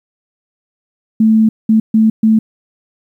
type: tone bursts at uneven times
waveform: sine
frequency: 220 Hz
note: A3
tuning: in tune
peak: -6 dBFS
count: 4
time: 1.2-1.49 / 1.69-1.8 / 1.94-2.1 / 2.23-2.39 s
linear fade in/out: 5 ms
effects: 8-bit